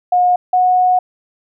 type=tone pair in turn; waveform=sine; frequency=720 / 731.7 Hz; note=F#5 / F#5; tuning=-47 / -20 cents; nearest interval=unison; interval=27 cents; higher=second; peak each=-9 dBFS; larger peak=neither; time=0.12-0.36 / 0.53-0.99 s; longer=second; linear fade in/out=5 ms; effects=none